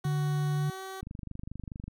15% pulse tone with pitch glide, 372.9 to 381.8 Hz, F#4 to G4, +14 to -46 cents, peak -32 dBFS, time 0.04-1.01 s, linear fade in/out 5 ms, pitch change +40 cents, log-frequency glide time 0.55-0.82 s
sine tone, 146.7 Hz, D3, 2 cents flat, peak -26 dBFS, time 0.05-0.7 s, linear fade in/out 2 ms
click train, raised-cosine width 5 ms, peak -27 dBFS, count 22, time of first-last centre 1.03-1.88 s, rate 24.7 Hz
effects none

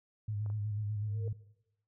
sine tone with vibrato, 105 Hz, G#2, 19 cents sharp, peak -33 dBFS, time 0.28-1.33 s, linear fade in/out 5 ms, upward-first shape square, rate 8.1 Hz, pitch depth 38 cents each way
clicks, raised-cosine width 1 ms, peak -39 dBFS, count 2, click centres 0.462 / 0.501 s
sine tone with exponential growth, 459.1 Hz, A#4, 26 cents flat, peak -39 dBFS, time 1.02-1.28 s, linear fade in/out 2 ms, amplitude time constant 55 ms
effects noise-tail reverb RT60 0.9 s tail -19 dB re dry

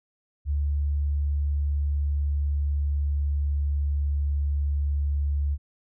sine tone with pitch glide, 72.3 to 71.76 Hz, D2 to D2, -27 to -40 cents, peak -22 dBFS, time 0.45-5.58 s, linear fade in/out 50 ms, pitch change -13 cents, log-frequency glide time 0.72-4.09 s, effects none

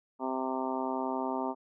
harmonic tone, 130.81 Hz, C3, in tune, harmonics 2 / 3 / 4 / 5 / 6 / 7 / 8 / 9, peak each -35 / -38 / -43 / -38 / -40 / -36 / -44 / -43 dBFS, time 0.19-1.55 s, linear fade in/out 50 ms, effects none

